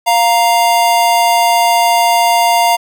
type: tone pair together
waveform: square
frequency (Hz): 698.5 / 932.4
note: F5 / A#5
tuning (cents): 0 / 0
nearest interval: perfect fourth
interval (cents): 500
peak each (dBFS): -12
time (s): 0.06-2.77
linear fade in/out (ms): 20
effects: none